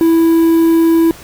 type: tone with quantisation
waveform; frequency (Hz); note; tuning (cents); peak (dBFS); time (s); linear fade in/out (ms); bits
triangle; 329.6; E4; 0; -5; 0.01-1.11; 0; 5
effects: pink hiss -36 dBFS RMS until 1.23 s